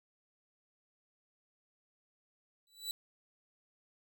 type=tone with exponential growth; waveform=sawtooth; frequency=3951 Hz; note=B7; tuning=in tune; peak=-30 dBFS; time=2.67-2.91 s; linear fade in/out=1 ms; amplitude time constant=51 ms; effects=none